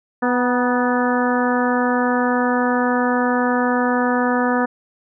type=harmonic tone with a mistuned harmonic; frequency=247.6 Hz; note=B3; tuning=5 cents sharp; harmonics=1 / 2 / 3 / 4 / 5 / 6 / 7; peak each=-19 / -22 / -24 / -25 / -26 / -27 / -27 dBFS; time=0.22-4.66 s; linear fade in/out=10 ms; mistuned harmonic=4; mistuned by=-39 cents; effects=none